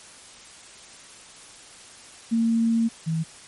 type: tone pair in turn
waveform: sine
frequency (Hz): 228.6 / 161.64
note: A#3 / E3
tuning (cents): -34 / -34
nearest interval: tritone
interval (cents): 600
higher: first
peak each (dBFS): -18 / -22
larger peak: first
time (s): 2.31-2.89 / 3.06-3.24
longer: first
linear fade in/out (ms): 20
effects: white hiss -46 dBFS RMS until 3.47 s + MP3 48 kbps